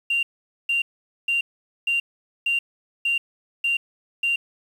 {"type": "tone bursts", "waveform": "sine", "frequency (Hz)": 2774, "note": "F7", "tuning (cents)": -12, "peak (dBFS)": -18, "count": 8, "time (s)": [0.1, 4.36], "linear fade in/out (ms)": 5, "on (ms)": 130, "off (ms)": 460, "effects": ["tanh soft clip ceiling -15 dBFS", "8-bit"]}